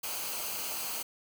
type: noise with comb filter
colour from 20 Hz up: white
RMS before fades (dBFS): -36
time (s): 0.03-1.03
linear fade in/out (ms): 10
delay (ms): 0.55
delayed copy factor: -0.55
effects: none